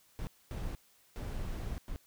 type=noise bursts at uneven times; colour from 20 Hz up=brown; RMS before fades=-38 dBFS; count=4; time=0.19-0.27 / 0.51-0.75 / 1.16-1.78 / 1.88-1.96 s; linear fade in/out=0 ms; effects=white hiss -66 dBFS RMS until 2.06 s